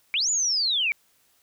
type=linear two-way sweep; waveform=sine; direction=up then down; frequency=2217 to 7070 to 2217 Hz; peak=-21 dBFS; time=0.14-0.92 s; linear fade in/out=0 ms; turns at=0.3 s; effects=white hiss -64 dBFS RMS until 1.42 s